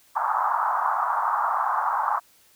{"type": "band-pass noise", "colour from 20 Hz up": "pink", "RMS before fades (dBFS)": -24, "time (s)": [0.15, 2.2], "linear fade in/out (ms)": 20, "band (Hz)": [800, 1300], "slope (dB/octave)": 48, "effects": ["white hiss -58 dBFS RMS until 2.55 s"]}